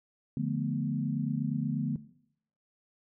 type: chord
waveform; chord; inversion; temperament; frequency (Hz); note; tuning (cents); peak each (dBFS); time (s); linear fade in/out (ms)
sine; B half-diminished seventh; first; equal with one note detuned; 146.83 / 174.61 / 218.2 / 246.9; D3 / F3 / A3 / B3; 0 / 0 / -14 / 0; -32 / -37 / -34 / -34; 0.37-1.96; 2
effects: noise-tail reverb RT60 0.7 s tail -18 dB re dry